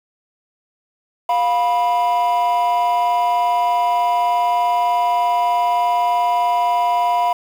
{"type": "tone pair together", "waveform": "triangle", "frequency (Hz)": [704, 980.7], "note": ["F5", "B5"], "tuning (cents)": [14, -12], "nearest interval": "tritone", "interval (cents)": 574, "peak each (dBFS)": -14, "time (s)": [1.29, 7.33], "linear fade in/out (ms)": 5, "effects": ["tanh soft clip ceiling -9 dBFS", "7-bit"]}